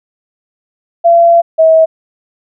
sine tone pair in turn, 680 / 643.5 Hz, F5 / E5, -46 / -42 cents, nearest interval minor second, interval 96 cents, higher first, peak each -3 dBFS, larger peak neither, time 1.04-1.42 / 1.58-1.86 s, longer first, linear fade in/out 20 ms, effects none

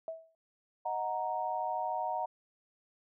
sine tone with exponential decay, 650 Hz, E5, 24 cents flat, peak -33 dBFS, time 0.08-0.35 s, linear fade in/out 1 ms, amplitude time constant 58 ms
sine chord, D# minor, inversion none, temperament equal with one note detuned, 622.3 / 735.3 / 932.3 Hz, D#5 / F#5 / A#5, 0 / -11 / 0 cents, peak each -39 / -35 / -35 dBFS, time 0.85-2.26 s, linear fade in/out 10 ms
effects none

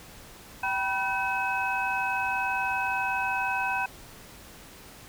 sine tone cluster, 773 / 976 / 1525 / 2561 Hz, G5 / B5 / G6 / D#7, -24 / -21 / -48 / +49 cents, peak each -31 dBFS, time 0.63-3.86 s, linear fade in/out 5 ms, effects pink hiss -48 dBFS RMS until 5.08 s

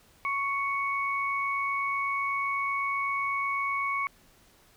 sine tone pair together, 1108.7 / 2223 Hz, C#6 / C#7, 0 / +4 cents, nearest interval octave, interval 1204 cents, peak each -29 / -30 dBFS, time 0.25-4.07 s, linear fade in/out 0 ms, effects pink hiss -60 dBFS RMS until 4.76 s

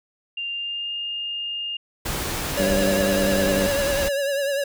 sine tone with pitch glide, 2792 to 2823 Hz, F7 to F7, -1 to +18 cents, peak -26 dBFS, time 0.37-1.77 s, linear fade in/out 5 ms, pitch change +19 cents, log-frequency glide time 0.5-0.93 s
pink noise, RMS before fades -27 dBFS, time 2.05-4.09 s, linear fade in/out 10 ms
square tone with vibrato, 560 Hz, C#5, 18 cents sharp, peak -22 dBFS, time 2.57-4.64 s, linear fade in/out 5 ms, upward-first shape triangle, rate 10 Hz, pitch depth 63 cents each way
harmonic tone, 98 Hz, G2, in tune, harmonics 2 / 3 / 4 / 5 / 6 / 7, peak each -24 / -28 / -30 / -32 / -34 / -35 dBFS, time 2.59-3.67 s, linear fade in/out 5 ms
effects none

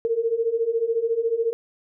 sine beating tone pair, 449.3 / 463.3 Hz, A4 / A#4, +36 / -11 cents, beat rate 14 Hz, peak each -25 / -22 dBFS, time 0.05-1.53 s, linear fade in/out 0 ms, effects none

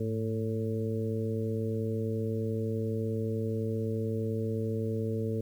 harmonic tone with a mistuned harmonic, 111.6 Hz, A2, 25 cents sharp, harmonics 1 / 2 / 3 / 4 / 5, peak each -32 / -35 / -40 / -34 / -44 dBFS, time 0-5.41 s, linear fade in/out 5 ms, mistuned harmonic 1, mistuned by -69 cents, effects 10-bit

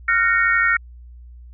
sine chord, Gb major seventh, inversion third, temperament just, 1387.5 / 1480 / 1850 / 2220 Hz, F6 / Gb6 / Bb6 / Db7, -12 / 0 / -14 / +2 cents, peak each -19 / -23 / -18 / -22 dBFS, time 0.08-0.77 s, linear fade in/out 5 ms, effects added 60 Hz sine -38 dBFS peak until 1.53 s

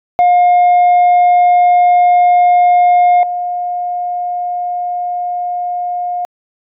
sine tone with level steps, 712 Hz, F5, 33 cents sharp, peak -3 / -15 dBFS, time 0.19-6.25 s, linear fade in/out 0 ms, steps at 3.23 s, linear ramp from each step 2 ms, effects tanh soft clip ceiling -5 dBFS

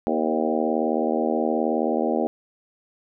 harmonic tone with a mistuned harmonic, 78.9 Hz, D#2, 25 cents sharp, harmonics 3 / 4 / 5 / 6 / 7 / 8 / 9 / 10, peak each -26 / -27 / -28 / -29 / -29 / -30 / -31 / -31 dBFS, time 0.07-2.27 s, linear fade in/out 0 ms, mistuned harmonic 7, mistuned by -18 cents, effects none

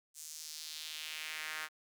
sawtooth tone with high-pass filter sweep, 155.6 Hz, D#3, in tune, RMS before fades -44 dBFS, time 0.14-1.69 s, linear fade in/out 50 ms, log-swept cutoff 7500 to 1500 Hz, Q 1.9, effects none

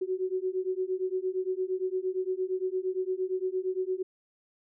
sine beating tone pair, 368.3 / 377 Hz, F#4 / F#4, -8 / +32 cents, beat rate 8.7 Hz, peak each -31 dBFS, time 0.01-4.03 s, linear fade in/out 10 ms, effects none

